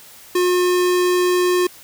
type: tone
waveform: square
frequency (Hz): 359.5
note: F#4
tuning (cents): -50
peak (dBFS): -15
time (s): 0.35-1.67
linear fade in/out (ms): 5
effects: white hiss -43 dBFS RMS until 1.83 s